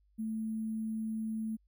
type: tone with sample-and-hold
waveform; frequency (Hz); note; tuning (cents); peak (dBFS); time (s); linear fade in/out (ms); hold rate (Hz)
sine; 220; A3; 0; -33; 0.18-1.57; 20; 11025
effects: added 50 Hz sine -66 dBFS peak until 1.67 s